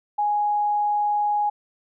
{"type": "tone", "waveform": "sine", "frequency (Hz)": 830.6, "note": "G#5", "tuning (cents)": 0, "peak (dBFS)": -19, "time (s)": [0.18, 1.5], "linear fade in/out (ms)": 10, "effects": []}